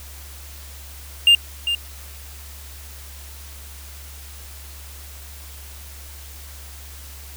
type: tone with echo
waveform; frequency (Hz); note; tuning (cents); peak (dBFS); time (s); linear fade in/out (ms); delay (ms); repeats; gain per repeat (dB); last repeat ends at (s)
triangle; 2804; F7; +6; -7; 1.27-1.35; 2; 400; 1; -10; 1.75
effects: added 70 Hz sine -38 dBFS peak until 7.36 s + white hiss -42 dBFS RMS until 7.36 s